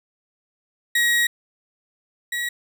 35% pulse tone pair in turn, 1900 / 1915.4 Hz, A#6 / A#6, +33 / +46 cents, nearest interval unison, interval 13 cents, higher second, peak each -15 / -22 dBFS, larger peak first, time 0.95-1.27 / 2.32-2.49 s, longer first, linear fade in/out 5 ms, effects none

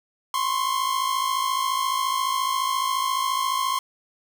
45% pulse tone pair together, 1032.6 / 1087 Hz, C6 / C#6, -23 / -34 cents, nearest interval minor second, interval 89 cents, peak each -25 dBFS, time 0.34-3.79 s, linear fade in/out 2 ms, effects none

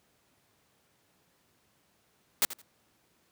white noise with echo, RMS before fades -24 dBFS, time 2.42-2.45 s, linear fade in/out 0 ms, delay 83 ms, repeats 2, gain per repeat -15 dB, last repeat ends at 2.616 s, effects pink hiss -69 dBFS RMS until 3.31 s + high-pass 100 Hz 12 dB/octave

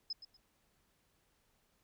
sine tone with echo, 5100 Hz, D#8, 42 cents sharp, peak -36 dBFS, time 0.1-0.13 s, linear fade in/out 5 ms, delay 120 ms, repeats 2, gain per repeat -12 dB, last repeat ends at 0.37 s, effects pink hiss -75 dBFS RMS until 1.83 s

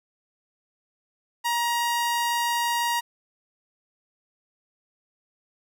sawtooth tone, 946 Hz, A#5, 25 cents sharp, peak -19 dBFS, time 1.44-3.01 s, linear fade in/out 20 ms, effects none

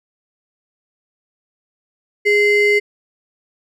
triangle ring-modulated tone, 1244.5 Hz, D#6, in tune, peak -6 dBFS, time 2.25-2.8 s, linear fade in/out 20 ms, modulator 831 Hz, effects none

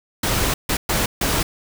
pink noise bursts at uneven times, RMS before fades -20 dBFS, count 4, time 0.23-0.54 / 0.69-0.77 / 0.89-1.06 / 1.21-1.43 s, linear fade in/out 5 ms, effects none

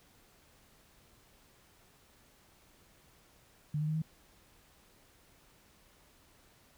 sine tone with pitch steps, 150 / 152.8 / 155.65 / 158.55 Hz, D3 / D#3 / D#3 / D#3, +37 / -31 / +1 / +33 cents, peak -30 dBFS, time 3.74-4.02 s, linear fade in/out 5 ms, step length 70 ms, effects pink hiss -64 dBFS RMS until 6.77 s

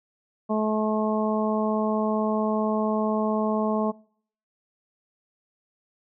harmonic tone, 215.6 Hz, A3, 35 cents flat, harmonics 1 / 2 / 3 / 4 / 5, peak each -24 / -29 / -28 / -33 / -32 dBFS, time 0.49-3.92 s, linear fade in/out 20 ms, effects noise-tail reverb RT60 0.6 s tail -25 dB re dry

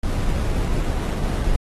brown noise with sample-and-hold, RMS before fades -21 dBFS, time 0.03-1.56 s, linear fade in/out 5 ms, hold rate 4900 Hz, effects AAC 32 kbps

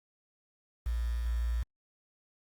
sine tone with quantisation, 58.27 Hz, A#1, in tune, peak -28 dBFS, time 0.86-1.63 s, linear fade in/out 5 ms, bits 8, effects Opus 24 kbps

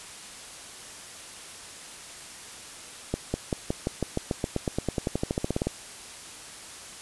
accelerating click train, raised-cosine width 2 ms, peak -12 dBFS, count 24, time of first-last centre 3.14-5.67 s, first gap 200 ms, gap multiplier 0.94, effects white hiss -43 dBFS RMS until 7.01 s + resampled to 24000 Hz

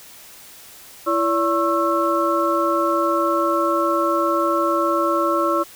sine tone cluster, 335.2 / 572 / 1091 / 1326 Hz, E4 / D5 / C#6 / E6, +29 / -46 / -28 / +10 cents, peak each -22 dBFS, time 1.06-5.64 s, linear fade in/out 20 ms, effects white hiss -43 dBFS RMS until 5.75 s

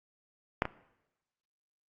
clicks, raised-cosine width 0.5 ms, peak -10 / -18 dBFS, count 2, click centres 0.621 / 0.654 s, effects noise-tail reverb RT60 0.9 s tail -18 dB re dry + Opus 48 kbps

